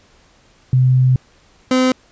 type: tone pair in turn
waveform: sine / 30% pulse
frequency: 128.4 / 256.8 Hz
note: C3 / C4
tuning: -32 / -32 cents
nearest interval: octave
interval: 1200 cents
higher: second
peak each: -9 dBFS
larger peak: neither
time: 0.73-1.16 / 1.71-1.92 s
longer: first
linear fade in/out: 2 ms
effects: pink hiss -52 dBFS RMS until 2.11 s + resampled to 16000 Hz